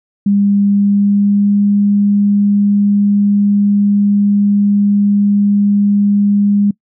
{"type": "tone with pitch glide", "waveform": "sine", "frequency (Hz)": [201.3, 203.2], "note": ["G3", "G#3"], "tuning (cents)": [46, -38], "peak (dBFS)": -8, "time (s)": [0.26, 6.71], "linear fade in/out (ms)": 5, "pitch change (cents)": 16, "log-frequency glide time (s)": [0.7, 1.6], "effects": ["noise-tail reverb RT60 0.1 s tail -23 dB re dry"]}